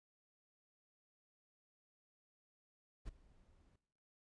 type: noise with ADSR envelope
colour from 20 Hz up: brown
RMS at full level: -45 dBFS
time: 3.05-3.76 s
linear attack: 30 ms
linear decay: 15 ms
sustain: -23 dB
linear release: 4 ms
effects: noise-tail reverb RT60 0.8 s tail -17 dB re dry + resampled to 22050 Hz